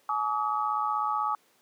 sine tone cluster, 849 / 1149 / 1265 Hz, G#5 / D6 / D#6, +38 / -38 / +28 cents, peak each -30 dBFS, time 0.09-1.35 s, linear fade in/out 2 ms, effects pink hiss -64 dBFS RMS until 1.61 s + high-pass 300 Hz 12 dB/octave

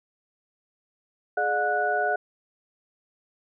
sine tone cluster, 421 / 599 / 719 / 1474 Hz, G#4 / D5 / F#5 / F#6, +24 / +34 / -50 / -7 cents, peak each -30 / -30 / -25 / -27 dBFS, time 1.37-2.16 s, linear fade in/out 5 ms, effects none

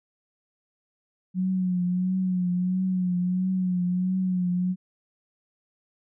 sine tone with vibrato, 182.7 Hz, F#3, 22 cents flat, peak -22 dBFS, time 1.34-4.76 s, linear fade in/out 50 ms, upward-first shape triangle, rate 1.5 Hz, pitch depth 52 cents each way, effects none

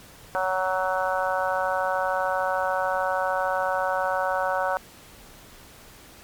harmonic tone, 186.7 Hz, F#3, 16 cents sharp, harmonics 3 / 4 / 5 / 6 / 7 / 8, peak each -27 / -28 / -29 / -33 / -32 / -30 dBFS, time 0.35-4.77 s, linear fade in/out 0 ms, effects pink hiss -48 dBFS RMS until 6.23 s + MP3 96 kbps

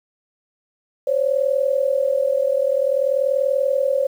sine tone pair together, 525 / 565.5 Hz, C5 / C#5, +6 / +34 cents, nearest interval minor second, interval 128 cents, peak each -19 dBFS, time 1.07-4.07 s, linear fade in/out 5 ms, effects 8-bit

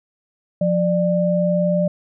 sine tone pair together, 176.8 / 594.7 Hz, F3 / D5, +22 / +22 cents, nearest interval octave + major sixth, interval 2100 cents, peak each -18 dBFS, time 0.61-1.88 s, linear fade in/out 5 ms, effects none

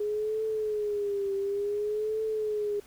sine tone with vibrato, 415.3 Hz, G#4, in tune, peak -27 dBFS, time 0-2.8 s, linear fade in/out 5 ms, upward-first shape triangle, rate 0.56 Hz, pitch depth 100 cents each way, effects pink hiss -56 dBFS RMS until 2.86 s

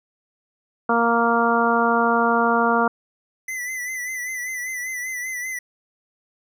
harmonic tone, 233.1 Hz, A#3, in tune, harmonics 1 / 2 / 3 / 4 / 5 / 6, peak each -23 / -23 / -23 / -23 / -23 / -23 dBFS, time 0.89-2.88 s, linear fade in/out 5 ms
square tone with vibrato, 2008 Hz, B6, 28 cents sharp, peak -27 dBFS, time 3.48-5.59 s, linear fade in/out 5 ms, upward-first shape sine, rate 5.1 Hz, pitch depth 54 cents each way
effects none

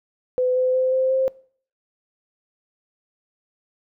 sine tone with pitch steps, 505 / 510.3 / 515.6 / 521 / 526.4 Hz, B4 / C5 / C5 / C5 / C5, +39 / -43 / -26 / -7 / +10 cents, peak -17 dBFS, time 0.38-1.28 s, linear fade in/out 0 ms, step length 180 ms, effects noise-tail reverb RT60 0.5 s tail -22 dB re dry

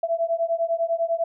sine beating tone pair, 662 / 672 Hz, E5 / E5, +7 / +33 cents, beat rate 10 Hz, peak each -24 dBFS, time 0.03-1.24 s, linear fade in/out 5 ms, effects none

